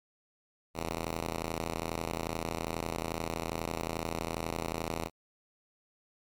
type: ring-modulated tone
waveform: 5% pulse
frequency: 82.41 Hz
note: E2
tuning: in tune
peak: -19 dBFS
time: 0.74-5.1 s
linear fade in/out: 50 ms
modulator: 25.3 Hz
effects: MP3 96 kbps